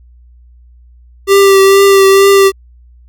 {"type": "tone with vibrato", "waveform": "square", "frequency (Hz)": 392, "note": "G4", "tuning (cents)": 0, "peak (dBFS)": -4, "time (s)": [1.27, 2.52], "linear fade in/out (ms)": 50, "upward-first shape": "triangle", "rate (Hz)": 2.2, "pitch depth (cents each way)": 24, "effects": ["added 60 Hz sine -38 dBFS peak until 3.08 s"]}